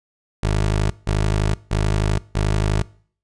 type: tone bursts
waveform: 20% pulse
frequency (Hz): 51.91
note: G#1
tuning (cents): 0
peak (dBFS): -12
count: 4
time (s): 0.43-2.82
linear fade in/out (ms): 5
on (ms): 470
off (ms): 170
effects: noise-tail reverb RT60 0.5 s tail -22 dB re dry + resampled to 22050 Hz